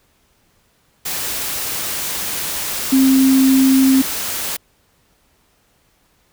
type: tone in noise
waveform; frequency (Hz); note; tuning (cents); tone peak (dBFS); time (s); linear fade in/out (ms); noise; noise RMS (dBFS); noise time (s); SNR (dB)
sine; 265.4; C4; +25; -9; 2.92-4.02; 10; white; -23; 1.05-4.57; +11
effects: pink hiss -59 dBFS RMS until 6.32 s